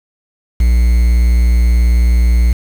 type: tone with quantisation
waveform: triangle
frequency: 59.3 Hz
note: A#1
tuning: 30 cents sharp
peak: -5 dBFS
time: 0.6-2.53 s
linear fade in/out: 5 ms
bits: 5
effects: none